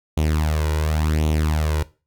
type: tone with flanger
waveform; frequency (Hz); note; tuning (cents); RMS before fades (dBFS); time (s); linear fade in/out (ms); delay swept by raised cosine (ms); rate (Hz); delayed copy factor
sawtooth; 77.2; D#2; -13; -20; 0.17-1.83; 5; 0.3 to 2.1; 0.91; +0.7
effects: noise-tail reverb RT60 0.3 s tail -18 dB re dry